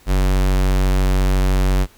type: tone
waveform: square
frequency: 47.05 Hz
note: F#1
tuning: 30 cents sharp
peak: -14 dBFS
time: 0.06-1.87 s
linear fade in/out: 50 ms
effects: pink hiss -50 dBFS RMS until 1.97 s